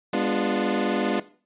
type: chord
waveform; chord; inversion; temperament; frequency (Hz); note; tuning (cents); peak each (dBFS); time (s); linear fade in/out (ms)
25% pulse; G# diminished seventh; none; equal with one note detuned; 204 / 246.9 / 293.7 / 349.2; G#3 / B3 / D4 / F4; -31 / 0 / 0 / 0; -24; 0.13-1.2; 5
effects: noise-tail reverb RT60 0.4 s tail -17 dB re dry + resampled to 8000 Hz